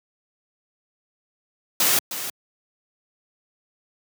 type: noise with echo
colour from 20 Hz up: white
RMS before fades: -19 dBFS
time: 1.8-1.99 s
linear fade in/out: 2 ms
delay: 310 ms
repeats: 1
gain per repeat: -11 dB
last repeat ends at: 2.3 s
effects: high-pass 150 Hz 12 dB/octave